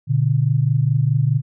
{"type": "tone pair together", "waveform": "sine", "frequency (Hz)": [120, 144.78], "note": ["B2", "D3"], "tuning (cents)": [-49, -24], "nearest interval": "minor third", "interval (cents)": 325, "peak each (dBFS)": -17, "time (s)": [0.07, 1.42], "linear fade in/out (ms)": 50, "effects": []}